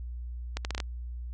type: accelerating click train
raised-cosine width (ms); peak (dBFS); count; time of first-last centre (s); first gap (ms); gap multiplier
0.2; -15; 6; 0.57-0.802; 79; 0.73
effects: added 60 Hz sine -35 dBFS peak until 1.33 s + resampled to 22050 Hz